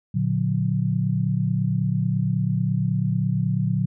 sine chord, Bb augmented, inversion none, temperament just, 116.54 / 145.68 / 182.1 Hz, Bb2 / D3 / F#3, 0 / -14 / -27 cents, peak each -24 dBFS, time 0.14-3.86 s, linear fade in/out 10 ms, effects none

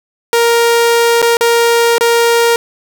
sawtooth tone with dropouts, 467.6 Hz, A#4, 5 cents sharp, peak -4 dBFS, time 0.33-2.56 s, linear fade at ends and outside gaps 1 ms, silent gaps 1.218-1.225 / 1.37-1.409 / 1.982-2.009 s, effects 7-bit

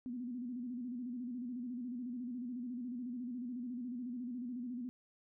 sine tone with vibrato, 245.5 Hz, B3, 10 cents flat, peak -39 dBFS, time 0.06-4.89 s, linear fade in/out 0 ms, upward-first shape square, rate 14 Hz, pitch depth 68 cents each way, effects none

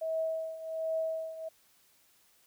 sine tone with tremolo, 644 Hz, E5, 41 cents flat, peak -28 dBFS, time 0.01-1.49 s, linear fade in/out 10 ms, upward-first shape triangle, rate 1.3 Hz, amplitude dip 80%, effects white hiss -66 dBFS RMS until 2.46 s

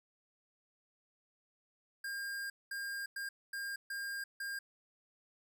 square tone bursts at uneven times, 1608 Hz, G6, 44 cents sharp, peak -39 dBFS, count 6, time 2.04-2.5 / 2.71-3.06 / 3.16-3.29 / 3.53-3.76 / 3.9-4.24 / 4.4-4.59 s, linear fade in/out 5 ms, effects none

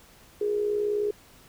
sine tone with amplitude modulation, 415.3 Hz, G#4, in tune, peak -21 dBFS, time 0.41-1.11 s, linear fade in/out 5 ms, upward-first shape sine, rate 59.5 Hz, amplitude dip 55%, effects pink hiss -54 dBFS RMS until 1.48 s

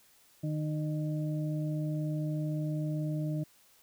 harmonic tone, 153 Hz, D#3, 29 cents flat, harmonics 1 / 2 / 4, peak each -31 / -37 / -43 dBFS, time 0.43-3.44 s, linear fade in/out 10 ms, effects white hiss -63 dBFS RMS until 3.82 s

